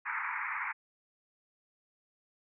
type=band-pass noise; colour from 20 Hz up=white; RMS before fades=-36 dBFS; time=0.05-0.73 s; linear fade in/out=20 ms; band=860 to 2300 Hz; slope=96 dB/octave; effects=none